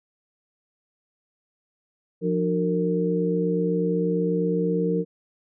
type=tone cluster; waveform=sine; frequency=175.7 / 302.8 / 371.1 / 459.5 Hz; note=F3 / D#4 / F#4 / A#4; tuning=+11 / -47 / +5 / -25 cents; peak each=-24 / -29 / -33 / -24 dBFS; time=2.21-5.05 s; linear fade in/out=50 ms; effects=none